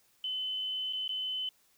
sine tone with dropouts, 3034 Hz, F#7, 43 cents sharp, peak -32 dBFS, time 0.24-1.49 s, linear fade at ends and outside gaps 2 ms, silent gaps 0.927-0.932 / 1.079-1.091 s, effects white hiss -68 dBFS RMS until 1.77 s

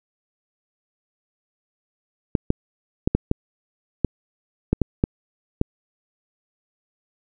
clicks, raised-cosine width 3 ms, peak -4 dBFS, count 10, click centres 2.352 / 2.504 / 3.075 / 3.15 / 3.314 / 4.047 / 4.73 / 4.817 / 5.039 / 5.614 s, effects none

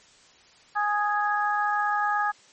harmonic tone, 415.3 Hz, G#4, in tune, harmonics 2 / 3 / 4, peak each -25 / -27 / -28 dBFS, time 0.75-2.32 s, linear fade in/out 20 ms, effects white hiss -55 dBFS RMS until 2.52 s + MP3 32 kbps

